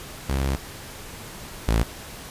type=tone pair in turn; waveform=sawtooth; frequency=67.6 / 55.74 Hz; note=C#2 / A1; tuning=-43 / +23 cents; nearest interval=minor third; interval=334 cents; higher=first; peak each=-18 / -14 dBFS; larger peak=second; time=0.29-0.56 / 1.68-1.83 s; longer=first; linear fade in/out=0 ms; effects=pink hiss -39 dBFS RMS until 2.3 s + resampled to 32000 Hz